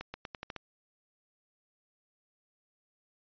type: accelerating click train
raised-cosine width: 0.3 ms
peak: -23 dBFS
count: 7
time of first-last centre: 0.01-0.563 s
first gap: 130 ms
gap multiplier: 0.86
effects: resampled to 11025 Hz